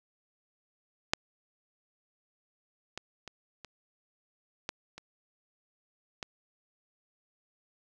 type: clicks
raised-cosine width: 0.2 ms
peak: -7 / -20 / -25 / -27 / -16 / -27 / -19 dBFS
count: 7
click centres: 1.135 / 2.976 / 3.277 / 3.647 / 4.691 / 4.98 / 6.228 s
effects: none